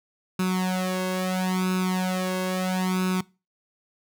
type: tone with flanger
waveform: sawtooth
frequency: 185 Hz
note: F#3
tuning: in tune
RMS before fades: -25 dBFS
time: 0.39-3.21 s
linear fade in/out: 5 ms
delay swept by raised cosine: 0.77 to 1.87 ms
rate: 0.75 Hz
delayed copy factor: +0.95
effects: noise-tail reverb RT60 0.3 s tail -23 dB re dry